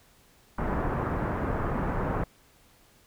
pink low-pass noise, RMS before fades -29 dBFS, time 0.58-2.24 s, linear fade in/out 5 ms, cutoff 1500 Hz, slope 24 dB/octave, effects pink hiss -60 dBFS RMS until 3.06 s

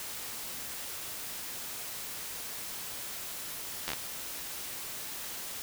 slowing click train, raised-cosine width 0.2 ms, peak -15 dBFS, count 5, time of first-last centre 3.88-3.933 s, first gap 11 ms, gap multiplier 1.13, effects white hiss -40 dBFS RMS until 5.62 s

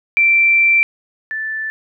sine tone pair in turn, 2347 / 1758.3 Hz, D7 / A6, -2 / -2 cents, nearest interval perfect fourth, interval 500 cents, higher first, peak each -9 / -20 dBFS, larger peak first, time 0.17-0.83 / 1.31-1.7 s, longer first, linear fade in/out 0 ms, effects none

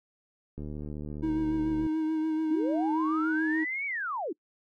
click train, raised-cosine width 3 ms, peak -26 dBFS, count 97, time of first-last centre 0.58-1.865 s, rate 74.7 Hz
triangle tone with vibrato, 315.1 Hz, D#4, 22 cents sharp, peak -24 dBFS, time 1.22-3.65 s, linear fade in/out 20 ms, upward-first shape sine, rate 6.9 Hz, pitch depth 24 cents each way
sine linear two-way sweep, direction up then down, 268 to 2286 to 268 Hz, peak -30 dBFS, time 2.5-4.33 s, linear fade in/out 10 ms, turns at 3.86 s
effects noise-tail reverb RT60 0.1 s tail -26 dB re dry

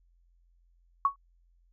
sine tone with exponential decay, 1113 Hz, C#6, 7 cents sharp, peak -17 dBFS, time 1.05-1.16 s, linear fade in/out 2 ms, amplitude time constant 22 ms, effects added 43 Hz sine -62 dBFS peak until 1.72 s

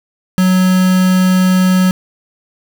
triangle tone with quantisation, 185 Hz, F#3, in tune, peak -6 dBFS, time 0.38-1.91 s, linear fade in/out 0 ms, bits 3, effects none

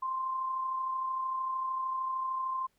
sine tone with amplitude modulation, 1046.5 Hz, C6, in tune, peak -29 dBFS, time 0.02-2.67 s, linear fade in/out 10 ms, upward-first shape sine, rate 33.2 Hz, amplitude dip 35%, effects pink hiss -74 dBFS RMS until 2.78 s

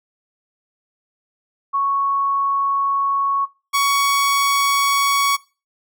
sine / sawtooth tone pair in turn, 1108 / 1119.6 Hz, C#6 / C#6, -1 / +17 cents, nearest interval unison, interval 18 cents, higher second, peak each -16 / -11 dBFS, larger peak second, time 1.73-3.46 / 3.73-5.37 s, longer first, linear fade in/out 20 ms, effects noise-tail reverb RT60 0.3 s tail -19 dB re dry

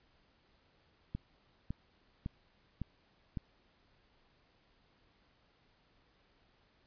click train, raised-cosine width 5 ms, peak -25 dBFS, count 5, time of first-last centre 1.15-3.372 s, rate 1.8 Hz, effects pink hiss -70 dBFS RMS until 6.86 s + resampled to 11025 Hz

